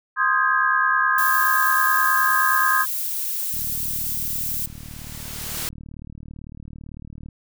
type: chord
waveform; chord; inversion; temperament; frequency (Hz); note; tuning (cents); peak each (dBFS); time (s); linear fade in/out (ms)
sine; Ab major seventh; first; equal with one note detuned; 1046.5 / 1244.5 / 1591.7 / 1661.2; C6 / Eb6 / G6 / Ab6; 0 / 0 / +26 / 0; -22; 0.16-2.86; 50
type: noise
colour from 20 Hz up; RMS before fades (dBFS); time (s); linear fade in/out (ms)
violet; -26; 1.18-4.66; 2
type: click train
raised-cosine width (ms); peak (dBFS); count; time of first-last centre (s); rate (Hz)
5; -26; 143; 3.54-7.287; 37.9
type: noise with exponential growth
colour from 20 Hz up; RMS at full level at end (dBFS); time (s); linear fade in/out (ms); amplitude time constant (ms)
white; -27; 3.71-5.69; 1; 430
effects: none